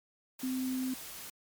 sine tone in noise, 258.4 Hz, C4, 21 cents flat, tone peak -31 dBFS, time 0.43-0.94 s, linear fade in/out 5 ms, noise white, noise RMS -45 dBFS, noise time 0.39-1.3 s, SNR +11 dB, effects MP3 96 kbps

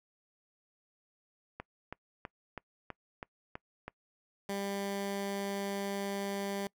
click train, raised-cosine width 0.5 ms, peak -25 dBFS, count 8, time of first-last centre 1.6-3.88 s, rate 3.07 Hz
15% pulse tone, 198.8 Hz, G3, 25 cents sharp, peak -28 dBFS, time 4.49-6.67 s, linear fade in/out 2 ms
effects noise-tail reverb RT60 0.1 s tail -24 dB re dry

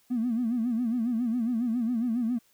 triangle tone with vibrato, 235.7 Hz, A#3, 19 cents sharp, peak -21 dBFS, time 0.1-2.39 s, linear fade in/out 20 ms, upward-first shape sine, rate 7.3 Hz, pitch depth 120 cents each way, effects tanh soft clip ceiling -22 dBFS + white hiss -65 dBFS RMS until 2.53 s

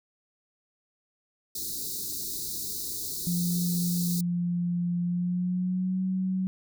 white band-stop noise, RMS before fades -34 dBFS, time 1.55-4.21 s, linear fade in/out 5 ms, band 440 to 3800 Hz, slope 96 dB/octave
sine tone with pitch glide, 174.61 to 187.14 Hz, F3 to F#3, 0 to +20 cents, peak -25 dBFS, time 3.27-6.47 s, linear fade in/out 0 ms, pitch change +120 cents, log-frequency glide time 5.02-6.02 s
effects none

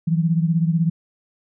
sine beating tone pair, 162.8 / 178.8 Hz, E3 / F3, -21 / +41 cents, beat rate 16 Hz, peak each -17 / -22 dBFS, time 0.07-0.9 s, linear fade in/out 10 ms, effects none

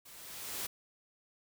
white noise with level ramp, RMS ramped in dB -54 to -37 dBFS, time 0.05-0.67 s, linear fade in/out 10 ms, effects none

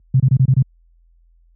sine tone bursts, 130.81 Hz, C3, in tune, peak -8 dBFS, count 6, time 0.14-0.624 s, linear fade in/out 5 ms, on 59 ms, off 26 ms, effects added 42 Hz sine -39 dBFS peak until 1.55 s + high-pass 80 Hz 12 dB/octave

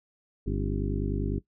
harmonic tone with a mistuned harmonic, 50 Hz, G1, 35 cents sharp, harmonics 1 / 2 / 3 / 4 / 5 / 6 / 7 / 8, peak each -30 / -33 / -35 / -36 / -37 / -38 / -38 / -39 dBFS, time 0.46-1.39 s, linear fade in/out 10 ms, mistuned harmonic 5, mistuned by +110 cents, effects noise-tail reverb RT60 0.1 s tail -17 dB re dry

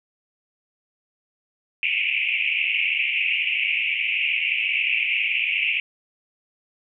white band-pass noise, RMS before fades -23 dBFS, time 1.83-5.8 s, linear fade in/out 0 ms, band 2200 to 2800 Hz, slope 96 dB/octave, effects none

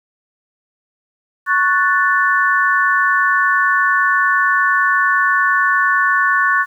sine chord, F# minor, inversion second, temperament equal, 1108.7 / 1480 / 1760 Hz, C#6 / F#6 / A6, 0 / 0 / 0 cents, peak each -16 dBFS, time 1.46-6.66 s, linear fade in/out 50 ms, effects 8-bit

